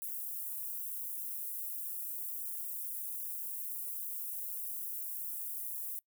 white high-pass noise, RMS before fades -40 dBFS, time 0.02-5.99 s, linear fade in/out 0 ms, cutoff 11000 Hz, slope 24 dB/octave, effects noise-tail reverb RT60 0.1 s tail -24 dB re dry

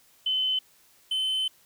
sine / triangle tone pair in turn, 3045 / 3060 Hz, F#7 / G7, +49 / -42 cents, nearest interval unison, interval 9 cents, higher second, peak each -23 dBFS, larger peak neither, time 0.26-0.59 / 1.11-1.48 s, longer second, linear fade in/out 5 ms, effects white hiss -60 dBFS RMS until 1.65 s

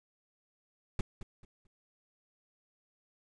brown noise with echo, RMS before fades -30 dBFS, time 0.99-1.01 s, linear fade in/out 2 ms, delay 220 ms, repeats 3, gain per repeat -12 dB, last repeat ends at 1.67 s, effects resampled to 22050 Hz

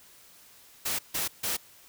white noise bursts, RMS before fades -30 dBFS, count 3, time 0.85-1.57 s, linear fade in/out 10 ms, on 140 ms, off 150 ms, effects white hiss -55 dBFS RMS until 1.88 s

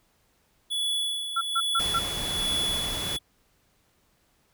square tone with tremolo, 3414 Hz, G#7, 47 cents sharp, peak -25 dBFS, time 0.7-3.19 s, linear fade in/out 20 ms, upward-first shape sine, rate 1.2 Hz, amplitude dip 55%
sine tone bursts, 1359 Hz, F6, 48 cents flat, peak -22 dBFS, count 4, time 1.36-1.992 s, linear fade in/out 10 ms, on 53 ms, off 140 ms
pink noise, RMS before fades -34 dBFS, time 1.79-3.17 s, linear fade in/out 10 ms
effects pink hiss -67 dBFS RMS until 4.53 s

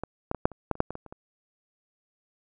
clicks, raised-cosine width 1 ms, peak -18 / -13 / -18 / -6 / -29 / -11 / -30 / -6 / -20 / -23 / -30 / -27 dBFS, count 12, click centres 0.036 / 0.314 / 0.347 / 0.455 / 0.517 / 0.713 / 0.754 / 0.804 / 0.906 / 0.954 / 1.063 / 1.125 s, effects none

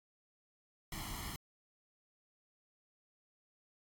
pink noise with comb filter, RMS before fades -43 dBFS, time 0.92-1.36 s, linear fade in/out 2 ms, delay 0.96 ms, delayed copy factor +0.85, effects AAC 64 kbps

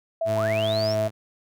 sine tone with pitch glide, 659.3 to 650.6 Hz, E5 to E5, 0 to -23 cents, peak -22 dBFS, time 0.21-1.08 s, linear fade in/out 5 ms, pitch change -23 cents, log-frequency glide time 0.8-0.85 s
sawtooth tone, 107.3 Hz, A2, 43 cents flat, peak -23 dBFS, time 0.25-1.11 s, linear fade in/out 50 ms
sine linear sweep, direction up, 622.3 to 5750 Hz, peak -30 dBFS, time 0.34-0.96 s, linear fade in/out 50 ms
effects none

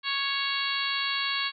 harmonic tone, 554.4 Hz, C#5, in tune, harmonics 2 / 3 / 4 / 5 / 6 / 7 / 8, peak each -34 / -34 / -34 / -34 / -34 / -34 / -34 dBFS, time 0.03-1.52 s, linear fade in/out 50 ms, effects none

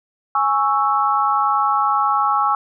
sine chord, C# minor, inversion second, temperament equal, 830.6 / 1108.7 / 1318.5 Hz, G#5 / C#6 / E6, 0 / 0 / 0 cents, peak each -19 dBFS, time 0.35-2.55 s, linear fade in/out 2 ms, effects none

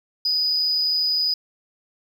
triangle tone with amplitude modulation, 4966 Hz, D#8, 4 cents flat, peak -14 dBFS, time 0.25-1.34 s, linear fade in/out 5 ms, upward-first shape sine, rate 163 Hz, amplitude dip 45%, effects tanh soft clip ceiling -15 dBFS + 9-bit

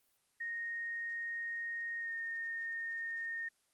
sine tone with pitch glide, 1859 to 1836.6 Hz, A#6 to A#6, -5 to -26 cents, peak -37 dBFS, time 0.4-3.49 s, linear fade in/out 10 ms, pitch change -21 cents, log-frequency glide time 2-2.11 s, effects white hiss -75 dBFS RMS until 3.73 s + Opus 24 kbps

